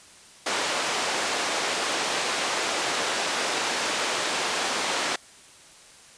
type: band-pass noise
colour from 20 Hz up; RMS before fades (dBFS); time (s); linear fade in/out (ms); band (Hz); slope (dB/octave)
pink; -27; 0.46-5.16; 5; 480 to 7200; 12
effects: white hiss -50 dBFS RMS until 6.17 s + resampled to 22050 Hz